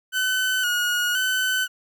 30% pulse tone with vibrato, 1480 Hz, F#6, in tune, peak -18 dBFS, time 0.12-1.68 s, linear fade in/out 50 ms, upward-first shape square, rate 0.97 Hz, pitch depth 41 cents each way, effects none

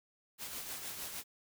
white noise with tremolo, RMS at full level -41 dBFS, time 0.38-1.24 s, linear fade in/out 50 ms, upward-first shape triangle, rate 6.5 Hz, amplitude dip 50%, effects none

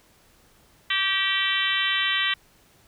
harmonic tone with a mistuned harmonic, 386 Hz, G4, 27 cents flat, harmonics 3 / 4 / 5 / 6 / 7 / 8 / 9 / 10, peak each -32 / -31 / -26 / -31 / -31 / -27 / -31 / -32 dBFS, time 0.9-2.34 s, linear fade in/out 5 ms, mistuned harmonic 4, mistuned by +29 cents, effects pink hiss -58 dBFS RMS until 2.87 s

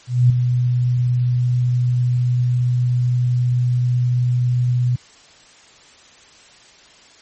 sine tone with ADSR envelope, 123.47 Hz, B2, in tune, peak -7 dBFS, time 0.07-4.96 s, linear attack 230 ms, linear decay 4 ms, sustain -7 dB, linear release 8 ms, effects white hiss -47 dBFS RMS until 7.21 s + MP3 32 kbps

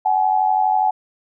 sine tone pair together, 754 / 846.3 Hz, F#5 / G#5, +32 / +32 cents, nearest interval major second, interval 200 cents, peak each -17 dBFS, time 0.05-0.91 s, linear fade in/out 10 ms, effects none

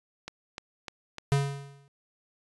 click train, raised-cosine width 0.2 ms, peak -20 dBFS, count 4, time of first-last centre 0.28-1.184 s, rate 3.32 Hz
square tone with exponential decay, 140 Hz, C#3, 18 cents sharp, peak -20 dBFS, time 1.32-1.88 s, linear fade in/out 0 ms, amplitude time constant 120 ms
effects resampled to 24000 Hz

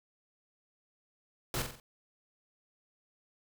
pink noise with echo, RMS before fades -34 dBFS, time 1.54-1.62 s, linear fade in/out 2 ms, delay 45 ms, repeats 4, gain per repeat -6 dB, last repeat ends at 1.8 s, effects none

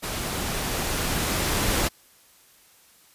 pink noise with level ramp, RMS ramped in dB -30 to -23 dBFS, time 0.02-1.89 s, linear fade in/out 20 ms, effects white hiss -56 dBFS RMS until 3.14 s + resampled to 32000 Hz

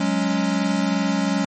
square chord, F# suspended second, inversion none, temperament equal, 185 / 207.7 / 277.2 Hz, F#3 / G#3 / C#4, 0 / 0 / 0 cents, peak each -24 dBFS, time 0-1.45 s, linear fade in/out 5 ms, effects MP3 32 kbps

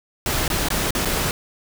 pink noise with dropouts, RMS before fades -22 dBFS, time 0.26-1.31 s, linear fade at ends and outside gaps 1 ms, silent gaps 0.479-0.501 / 0.686-0.703 / 0.907-0.95 / 1.05-1.055 s, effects none

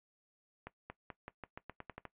accelerating click train, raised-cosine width 0.5 ms, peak -29 dBFS, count 11, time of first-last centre 0.67-2.053 s, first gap 230 ms, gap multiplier 0.88, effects noise-tail reverb RT60 0.1 s tail -17 dB re dry + resampled to 8000 Hz

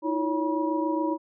sine tone cluster, 315.4 / 342.6 / 561 / 964 Hz, D#4 / F4 / C#5 / B5, +24 / -33 / +21 / -42 cents, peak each -26 / -32 / -32 / -30 dBFS, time 0.02-1.18 s, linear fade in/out 50 ms, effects none

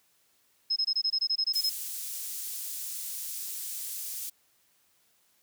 sine tone bursts, 5150 Hz, E8, 41 cents flat, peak -24 dBFS, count 12, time 0.7-1.698 s, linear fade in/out 10 ms, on 63 ms, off 22 ms
pink high-pass noise, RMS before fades -37 dBFS, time 1.53-4.3 s, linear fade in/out 10 ms, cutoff 7900 Hz, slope 12 dB/octave
effects white hiss -68 dBFS RMS until 5.42 s + high-pass 60 Hz 12 dB/octave

